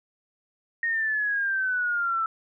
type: exponential sweep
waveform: sine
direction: down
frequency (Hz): 1864 to 1318.5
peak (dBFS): -23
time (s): 0.83-2.26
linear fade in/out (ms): 2
effects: none